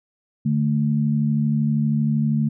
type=tone pair together; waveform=sine; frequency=147.26 / 220 Hz; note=D3 / A3; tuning=+5 / 0 cents; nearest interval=perfect fifth; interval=695 cents; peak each=-20 dBFS; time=0.45-2.49 s; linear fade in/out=10 ms; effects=none